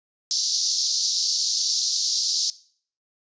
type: band-pass noise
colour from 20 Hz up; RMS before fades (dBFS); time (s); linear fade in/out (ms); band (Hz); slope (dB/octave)
white; -24; 0.31-2.5; 0; 4200 to 6100; 48
effects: noise-tail reverb RT60 0.5 s tail -19 dB re dry + resampled to 16000 Hz